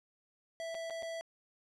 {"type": "tone with dropouts", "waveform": "square", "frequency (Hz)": 659.3, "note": "E5", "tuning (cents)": 0, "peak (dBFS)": -39, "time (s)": [0.6, 1.21], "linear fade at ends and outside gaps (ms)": 0, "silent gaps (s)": [[0.745, 0.75], [0.899, 0.906], [1.024, 1.03]], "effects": ["low-pass 8000 Hz 12 dB/octave"]}